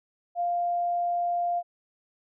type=tone; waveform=sine; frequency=698.5 Hz; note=F5; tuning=in tune; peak=-24 dBFS; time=0.35-1.63 s; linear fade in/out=50 ms; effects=none